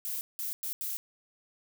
violet noise bursts at uneven times, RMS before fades -35 dBFS, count 4, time 0.05-0.21 / 0.39-0.53 / 0.63-0.73 / 0.81-0.97 s, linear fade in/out 0 ms, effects none

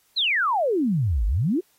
sine exponential two-way sweep, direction down then up, 4277 to 47.24 to 396.9 Hz, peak -19 dBFS, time 0.16-1.61 s, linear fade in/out 20 ms, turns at 1.26 s, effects white hiss -63 dBFS RMS until 1.78 s + AAC 48 kbps

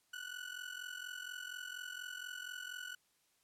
30% pulse ring-modulated tone, 1480 Hz, F#6, in tune, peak -38 dBFS, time 0.13-2.95 s, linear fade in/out 5 ms, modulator 22.1 Hz, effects white hiss -75 dBFS RMS until 3.43 s + low-pass 12000 Hz 12 dB/octave

